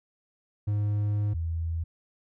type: tone pair in turn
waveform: triangle / sine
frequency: 103.83 / 82.41 Hz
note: G#2 / E2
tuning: 0 / 0 cents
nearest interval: major third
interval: 400 cents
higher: first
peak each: -22 / -27 dBFS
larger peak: first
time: 0.67-1.34 / 1.34-1.84 s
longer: first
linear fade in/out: 10 ms
effects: none